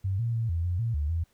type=tone with pitch steps; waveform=sine; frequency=96 / 116.7 / 114.2 / 83.8 / 88.4 / 115.5 / 73.6 / 83.1 Hz; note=G2 / A#2 / A#2 / E2 / F2 / A#2 / D2 / E2; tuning=-36 / +2 / -35 / +29 / +22 / -16 / +4 / +15 cents; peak=-25 dBFS; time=0.04-1.24 s; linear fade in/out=10 ms; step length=150 ms; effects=pink hiss -68 dBFS RMS until 1.33 s